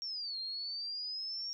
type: exponential two-way sweep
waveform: sine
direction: down then up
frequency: 5588 to 4165 to 5588 Hz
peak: -37 dBFS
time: 0.02-1.53 s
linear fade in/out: 0 ms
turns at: 0.39 s
effects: none